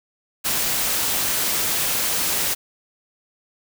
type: noise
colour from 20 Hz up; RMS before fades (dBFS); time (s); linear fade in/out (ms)
white; -22; 0.44-2.55; 20
effects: none